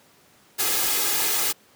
white noise with comb filter, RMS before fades -23 dBFS, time 0.58-1.53 s, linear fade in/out 20 ms, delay 2.4 ms, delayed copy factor +0.65, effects pink hiss -56 dBFS RMS until 1.75 s + high-pass 150 Hz 12 dB/octave

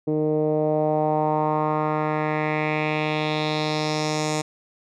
10% pulse tone with low-pass filter sweep, 153.4 Hz, D#3, 24 cents flat, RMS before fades -23 dBFS, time 0.07-4.42 s, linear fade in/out 10 ms, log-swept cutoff 390 to 7300 Hz, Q 2.6, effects none

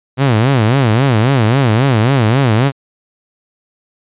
sawtooth tone with vibrato, 122.3 Hz, B2, 16 cents flat, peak -5 dBFS, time 0.17-2.72 s, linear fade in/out 50 ms, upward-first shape sine, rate 3.7 Hz, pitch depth 240 cents each way, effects resampled to 8000 Hz

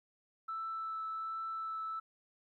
sine tone with vibrato, 1318.5 Hz, E6, in tune, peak -36 dBFS, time 0.48-2 s, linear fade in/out 10 ms, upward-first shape triangle, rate 1.3 Hz, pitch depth 10 cents each way, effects tanh soft clip ceiling -32 dBFS + 13-bit

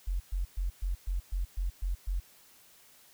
sine tone bursts, 45 Hz, F#1, 47 cents flat, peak -28 dBFS, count 9, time 0.07-2.2 s, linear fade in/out 10 ms, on 130 ms, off 120 ms, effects white hiss -59 dBFS RMS until 3.13 s

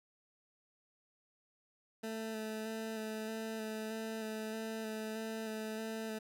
20% pulse tone with vibrato, 220 Hz, A3, in tune, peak -34 dBFS, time 2.03-6.19 s, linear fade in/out 10 ms, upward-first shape square, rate 1.6 Hz, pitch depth 15 cents each way, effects none

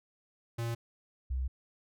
square / sine tone pair in turn, 116.54 / 64.51 Hz, A#2 / C2, 0 / -24 cents, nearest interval minor seventh, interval 1024 cents, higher first, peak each -33 / -30 dBFS, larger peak second, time 0.58-0.75 / 1.3-1.48 s, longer second, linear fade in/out 10 ms, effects none

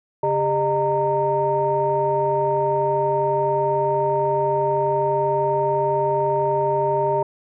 sine tone cluster, 140.3 / 400.1 / 609 / 921 Hz, C#3 / G4 / D#5 / A#5, +21 / +35 / -37 / -21 cents, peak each -29 / -22 / -22 / -21 dBFS, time 0.23-7.23 s, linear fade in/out 5 ms, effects tanh soft clip ceiling -8 dBFS

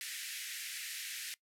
pink band-pass noise, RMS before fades -43 dBFS, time 0.01-1.34 s, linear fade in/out 0 ms, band 1700 to 14000 Hz, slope 48 dB/octave, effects noise-tail reverb RT60 0.1 s tail -20 dB re dry

